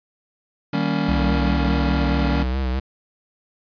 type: chord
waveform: square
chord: Eb dominant seventh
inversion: none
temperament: just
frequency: 155.56 / 194.45 / 233.3 / 280 Hz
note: Eb3 / G3 / Bb3 / Db4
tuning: 0 / -14 / +2 / +18 cents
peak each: -26 / -25 / -28 / -25 dBFS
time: 0.73-2.43 s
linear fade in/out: 5 ms
type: tone with vibrato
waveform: square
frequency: 64.9 Hz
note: C2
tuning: 13 cents flat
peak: -21 dBFS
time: 1.08-2.8 s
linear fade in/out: 10 ms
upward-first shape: sine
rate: 4.8 Hz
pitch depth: 59 cents each way
effects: resampled to 11025 Hz